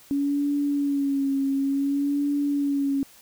sine tone with vibrato, 280 Hz, C#4, 18 cents sharp, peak -21 dBFS, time 0.11-3.03 s, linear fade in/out 0 ms, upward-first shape sine, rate 0.56 Hz, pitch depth 43 cents each way, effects white hiss -52 dBFS RMS until 3.21 s

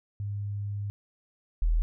sine tone pair in turn, 101.8 / 40.65 Hz, G#2 / E1, -34 / -23 cents, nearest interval octave + major third, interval 1589 cents, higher first, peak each -30 / -21 dBFS, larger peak second, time 0.2-0.9 / 1.62-1.82 s, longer first, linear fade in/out 0 ms, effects none

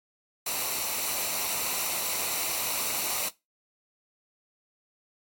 white noise with comb filter, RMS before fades -30 dBFS, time 0.46-3.29 s, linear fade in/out 5 ms, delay 0.6 ms, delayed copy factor -0.55, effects noise-tail reverb RT60 0.2 s tail -17 dB re dry + AAC 64 kbps

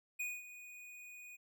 square tone with ADSR envelope, 2471 Hz, D#7, 13 cents flat, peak -37 dBFS, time 0.19-1.37 s, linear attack 13 ms, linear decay 220 ms, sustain -14 dB, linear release 19 ms, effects none

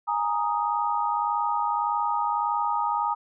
sine chord, Ab suspended second, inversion none, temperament equal, 830.6 / 932.3 / 1244.5 Hz, Ab5 / Bb5 / Eb6, 0 / 0 / 0 cents, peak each -28 / -26 / -28 dBFS, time 0.07-3.15 s, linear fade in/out 20 ms, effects none

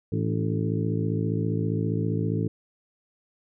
harmonic tone with a mistuned harmonic, 55 Hz, A1, in tune, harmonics 2 / 3 / 4 / 5 / 6 / 7 / 8, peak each -27 / -28 / -34 / -33 / -35 / -38 / -34 dBFS, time 0.12-2.48 s, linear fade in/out 5 ms, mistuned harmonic 5, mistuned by +51 cents, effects none

